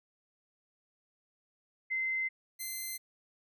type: tone pair in turn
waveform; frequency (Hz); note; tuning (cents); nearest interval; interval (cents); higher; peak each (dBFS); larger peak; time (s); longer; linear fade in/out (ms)
sine / 5% pulse; 2068 / 2068; C7 / C7; -21 / -21; unison; 0; neither; -30 / -27; second; 1.9-2.29 / 2.59-2.98; neither; 20
effects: none